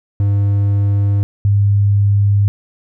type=tone pair in turn; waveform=triangle / sine; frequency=100.8 / 101.15 Hz; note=G2 / G#2; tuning=+49 / -45 cents; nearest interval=unison; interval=6 cents; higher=second; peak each=-9 dBFS; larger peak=neither; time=0.2-1.23 / 1.45-2.48 s; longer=neither; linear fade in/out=0 ms; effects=none